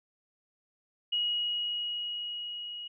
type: tone with level ramp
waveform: sine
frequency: 2898 Hz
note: F#7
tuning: 37 cents flat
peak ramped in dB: -26 to -38 dBFS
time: 1.12-2.88 s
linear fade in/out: 10 ms
effects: none